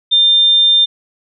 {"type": "tone", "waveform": "sine", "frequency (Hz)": 3600, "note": "A7", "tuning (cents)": 39, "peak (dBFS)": -7, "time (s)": [0.11, 0.86], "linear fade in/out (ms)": 20, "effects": []}